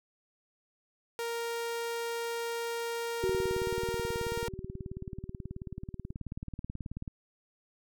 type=tone; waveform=sawtooth; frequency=466.2 Hz; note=A#4; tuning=in tune; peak=-29 dBFS; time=1.19-4.48 s; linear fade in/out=0 ms
type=tone with exponential decay; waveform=sine; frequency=378 Hz; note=F#4; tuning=37 cents sharp; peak=-27 dBFS; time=3.23-6.13 s; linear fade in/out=5 ms; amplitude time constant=630 ms
type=click train; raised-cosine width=5 ms; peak=-26 dBFS; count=72; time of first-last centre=3.24-7.078 s; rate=18.5 Hz
effects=none